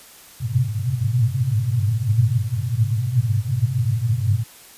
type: band-pass noise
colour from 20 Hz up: pink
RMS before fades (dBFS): -20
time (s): 0.4-4.44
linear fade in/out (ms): 20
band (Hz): 100 to 130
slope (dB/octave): 96
effects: white hiss -45 dBFS RMS until 4.77 s + resampled to 32000 Hz